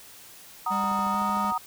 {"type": "chord", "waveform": "sine", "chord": "D# minor", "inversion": "first", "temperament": "just", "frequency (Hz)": [746.7, 933.4, 1244.5], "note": ["F#5", "A#5", "D#6"], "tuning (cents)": [16, 2, 0], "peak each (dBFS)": [-33, -28, -27], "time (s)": [0.66, 1.58], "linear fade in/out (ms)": 5}
{"type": "tone with pitch glide", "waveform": "square", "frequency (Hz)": [200, 204.3], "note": ["G3", "G#3"], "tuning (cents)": [35, -28], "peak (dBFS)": -31, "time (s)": [0.7, 1.52], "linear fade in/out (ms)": 20, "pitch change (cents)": 37, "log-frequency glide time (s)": [1.11, 1.17]}
{"type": "click train", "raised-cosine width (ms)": 2, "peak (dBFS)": -32, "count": 10, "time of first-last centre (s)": [0.84, 1.522], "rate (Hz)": 13.2}
{"effects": ["white hiss -48 dBFS RMS until 1.66 s"]}